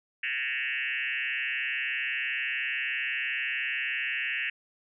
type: tone with frequency modulation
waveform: sine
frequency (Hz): 2246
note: C#7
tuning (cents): +22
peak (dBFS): -28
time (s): 0.23-4.5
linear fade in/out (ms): 5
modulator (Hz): 133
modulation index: 4.4
effects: none